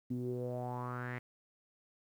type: tone with low-pass filter sweep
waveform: sawtooth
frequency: 123.47 Hz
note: B2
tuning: in tune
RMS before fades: -39 dBFS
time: 0.1-1.19 s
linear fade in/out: 10 ms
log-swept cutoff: 260 to 2100 Hz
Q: 5.7
effects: 11-bit